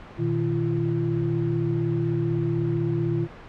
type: tone cluster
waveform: sine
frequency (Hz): 120.8 / 156.7 / 341.5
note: B2 / D#3 / F4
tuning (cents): -38 / +13 / -39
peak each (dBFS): -26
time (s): 0.17-3.28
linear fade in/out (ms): 50
effects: pink hiss -42 dBFS RMS until 3.48 s + low-pass 2000 Hz 12 dB/octave